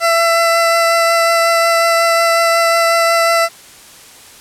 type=tone with vibrato; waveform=20% pulse; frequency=670 Hz; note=E5; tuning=28 cents sharp; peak=-5 dBFS; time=0-3.49 s; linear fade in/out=50 ms; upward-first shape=triangle; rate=5.5 Hz; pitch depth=10 cents each way; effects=white hiss -39 dBFS RMS until 4.4 s + low-pass 11000 Hz 12 dB/octave